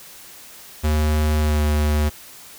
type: tone with pitch glide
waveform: square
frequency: 76.3 to 75.03 Hz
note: D#2 to D2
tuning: -33 to +38 cents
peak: -17 dBFS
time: 0.83-2.1 s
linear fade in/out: 20 ms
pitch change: -29 cents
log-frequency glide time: 1.4-1.61 s
effects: white hiss -42 dBFS RMS until 2.58 s